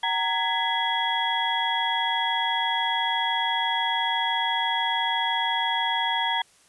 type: tone cluster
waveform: sine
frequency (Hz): 761 / 927 / 1672 / 1996 / 3322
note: F#5 / A#5 / G#6 / B6 / G#7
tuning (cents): +48 / -10 / +11 / +18 / 0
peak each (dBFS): -32 / -26 / -32 / -31 / -27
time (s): 0.03-6.42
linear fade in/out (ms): 5
effects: white hiss -58 dBFS RMS until 6.68 s + resampled to 24000 Hz